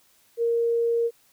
sine tone, 466.2 Hz, A#4, in tune, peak -20 dBFS, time 0.37-1.11 s, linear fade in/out 50 ms, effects white hiss -61 dBFS RMS until 1.32 s

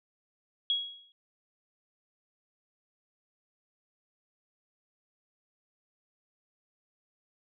sine tone with exponential decay, 3318 Hz, G#7, 2 cents flat, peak -23 dBFS, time 0.7-1.12 s, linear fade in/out 1 ms, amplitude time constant 91 ms, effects none

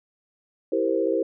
sine chord, C dominant seventh, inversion first, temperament equal, 329.6 / 392 / 466.2 / 523.3 Hz, E4 / G4 / Bb4 / C5, 0 / 0 / 0 / 0 cents, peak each -26 dBFS, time 0.72-1.23 s, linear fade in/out 5 ms, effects none

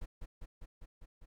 brown noise with echo, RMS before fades -41 dBFS, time 0.01-0.06 s, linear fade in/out 10 ms, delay 200 ms, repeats 6, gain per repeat -2 dB, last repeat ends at 1.26 s, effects none

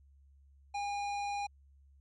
sine tone with hard clipping, 812 Hz, G#5, 39 cents flat, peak -36 dBFS, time 0.74-1.47 s, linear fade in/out 10 ms, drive 14 dB, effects added 69 Hz sine -59 dBFS peak until 2 s + resampled to 22050 Hz

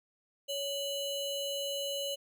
square ring-modulated tone, 1760 Hz, A6, in tune, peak -31 dBFS, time 0.48-2.16 s, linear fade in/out 20 ms, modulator 1200 Hz, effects none

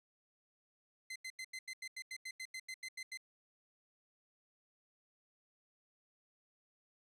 sawtooth tone bursts, 2061 Hz, C7, 27 cents flat, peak -39 dBFS, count 15, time 1.1-3.174 s, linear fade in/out 5 ms, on 58 ms, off 86 ms, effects low-pass 10000 Hz 12 dB/octave

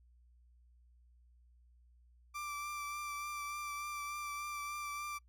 30% pulse tone with vibrato, 1174.7 Hz, D6, in tune, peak -37 dBFS, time 2.34-5.19 s, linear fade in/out 20 ms, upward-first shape triangle, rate 3.4 Hz, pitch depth 21 cents each way, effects noise-tail reverb RT60 0.1 s tail -26 dB re dry + added 60 Hz sine -62 dBFS peak until 5.28 s

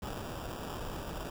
pink noise with sample-and-hold, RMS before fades -40 dBFS, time 0.02-1.3 s, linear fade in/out 5 ms, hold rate 2100 Hz, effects none

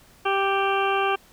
harmonic tone, 392 Hz, G4, in tune, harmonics 1 / 2 / 3 / 4 / 6 / 7 / 8, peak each -25 / -25 / -26 / -30 / -33 / -31 / -35 dBFS, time 0.25-1.16 s, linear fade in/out 10 ms, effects pink hiss -54 dBFS RMS until 1.32 s

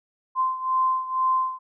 sine beating tone pair, 1038 / 1040.1 Hz, C6 / C6, -14 / -11 cents, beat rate 2.1 Hz, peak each -22 / -26 dBFS, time 0.35-1.59 s, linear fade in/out 50 ms, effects none

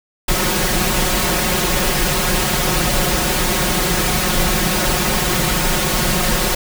pink noise with comb filter, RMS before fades -17 dBFS, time 0.28-6.55 s, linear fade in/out 5 ms, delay 5.5 ms, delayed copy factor +0.95, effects none

